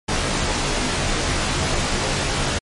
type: noise with comb filter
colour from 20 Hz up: pink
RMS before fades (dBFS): -21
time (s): 0.08-2.59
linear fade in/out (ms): 10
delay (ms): 18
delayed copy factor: -0.9
effects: low-pass 8000 Hz 12 dB/octave + MP3 48 kbps